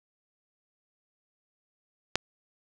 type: click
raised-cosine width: 0.2 ms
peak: -6 dBFS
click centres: 2.156 s
effects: none